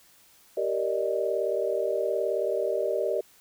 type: chord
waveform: sine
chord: Eb major seventh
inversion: first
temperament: just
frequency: 388.9 / 466.7 / 583.4 / 622.3 Hz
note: G4 / Bb4 / D5 / Eb5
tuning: -14 / +2 / -12 / 0 cents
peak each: -30 dBFS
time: 0.57-3.21 s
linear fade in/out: 5 ms
effects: white hiss -58 dBFS RMS until 3.4 s